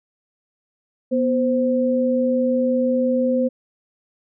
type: tone pair together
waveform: sine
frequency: 245.1 / 519.3 Hz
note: B3 / C5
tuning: -13 / -13 cents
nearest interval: octave + minor second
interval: 1300 cents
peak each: -19 dBFS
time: 1.11-3.49 s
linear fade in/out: 20 ms
effects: none